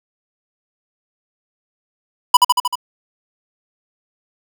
square tone with echo, 987.8 Hz, B5, in tune, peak -4 dBFS, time 2.34-2.37 s, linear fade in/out 5 ms, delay 77 ms, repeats 5, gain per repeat -3 dB, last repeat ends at 2.755 s, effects none

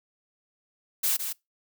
blue noise with echo, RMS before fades -25 dBFS, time 1.03-1.17 s, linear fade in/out 10 ms, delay 160 ms, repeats 1, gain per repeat -7 dB, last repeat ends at 1.33 s, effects noise-tail reverb RT60 0.2 s tail -24 dB re dry

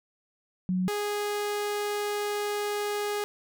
sine / sawtooth tone pair in turn, 183.9 / 413.7 Hz, F#3 / G#4, -10 / -7 cents, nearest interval octave + major second, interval 1403 cents, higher second, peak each -24 dBFS, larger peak neither, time 0.69-0.88 / 0.88-3.24 s, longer second, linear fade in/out 0 ms, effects none

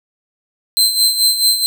sawtooth tone with tremolo, 4103 Hz, C8, 35 cents flat, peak -6 dBFS, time 0.77-1.66 s, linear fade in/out 0 ms, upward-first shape sine, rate 4.6 Hz, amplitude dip 65%, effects none

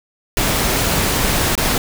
pink noise with dropouts, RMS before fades -17 dBFS, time 0.37-1.78 s, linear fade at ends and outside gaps 1 ms, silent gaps 1.553-1.577 s, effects none

